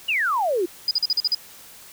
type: exponential sweep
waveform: sine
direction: down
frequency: 2961 to 329.6 Hz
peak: -19 dBFS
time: 0.08-0.66 s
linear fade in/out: 10 ms
type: tone bursts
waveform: sine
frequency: 4945 Hz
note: D#8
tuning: 12 cents flat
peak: -17 dBFS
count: 7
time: 0.88-1.348 s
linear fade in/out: 2 ms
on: 30 ms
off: 43 ms
effects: white hiss -45 dBFS RMS until 1.92 s